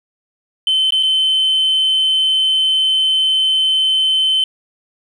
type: tone with dropouts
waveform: sine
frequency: 3069 Hz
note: G7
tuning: 37 cents flat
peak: -10 dBFS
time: 0.67-4.44 s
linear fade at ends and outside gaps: 2 ms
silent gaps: 0.906-0.922 / 1.028-1.032 s
effects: tanh soft clip ceiling -9 dBFS + 8-bit